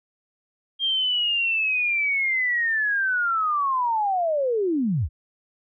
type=linear sweep; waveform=sine; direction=down; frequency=3215 to 55.9 Hz; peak=-20 dBFS; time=0.79-5.09 s; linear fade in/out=50 ms; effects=none